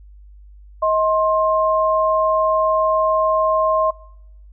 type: tone pair together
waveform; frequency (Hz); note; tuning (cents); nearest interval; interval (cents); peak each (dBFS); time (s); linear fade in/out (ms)
sine; 633 / 1060; D#5 / C6; +30 / +22; major sixth; 892; -17; 0.82-3.91; 10
effects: noise-tail reverb RT60 0.8 s tail -24 dB re dry + added 50 Hz sine -40 dBFS peak until 4.52 s